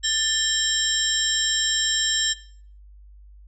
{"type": "tone cluster", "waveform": "sine", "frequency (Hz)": [1766, 3164, 3880, 5380, 7480], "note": ["A6", "G7", "B7", "E8", "A#8"], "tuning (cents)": [6, 15, -31, 34, 5], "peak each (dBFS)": [-28, -24, -29, -28, -26], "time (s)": [0.03, 2.34], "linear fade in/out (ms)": 20, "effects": ["noise-tail reverb RT60 0.5 s tail -17 dB re dry", "added 50 Hz sine -44 dBFS peak until 3.47 s"]}